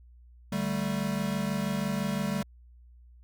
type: chord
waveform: square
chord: D suspended fourth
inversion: none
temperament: equal with one note detuned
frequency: 146.83 / 193.97 / 220 Hz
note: D3 / G3 / A3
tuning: 0 / -18 / 0 cents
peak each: -36 / -31 / -34 dBFS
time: 0.52-2.43 s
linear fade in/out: 5 ms
effects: added 60 Hz sine -51 dBFS peak until 3.23 s